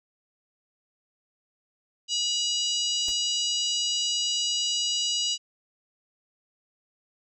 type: harmonic tone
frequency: 969 Hz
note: B5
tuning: 33 cents flat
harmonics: 3 / 4 / 5 / 6 / 7 / 8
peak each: -27 / -33 / -31 / -36 / -35 / -37 dBFS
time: 2.08-5.38 s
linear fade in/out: 50 ms
type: noise with exponential decay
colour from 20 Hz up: pink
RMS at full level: -39 dBFS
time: 3.08-3.18 s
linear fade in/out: 2 ms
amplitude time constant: 20 ms
effects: none